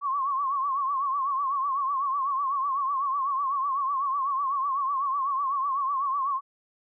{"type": "tone with vibrato", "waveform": "sine", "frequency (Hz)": 1100, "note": "C#6", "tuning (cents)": -14, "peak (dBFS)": -24, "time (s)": [0.01, 6.41], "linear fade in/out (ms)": 50, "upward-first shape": "triangle", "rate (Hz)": 8, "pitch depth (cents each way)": 110, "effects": []}